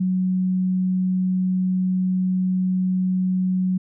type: tone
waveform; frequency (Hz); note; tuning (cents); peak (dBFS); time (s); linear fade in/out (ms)
sine; 185; F#3; 0; -18; 0-3.78; 10
effects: none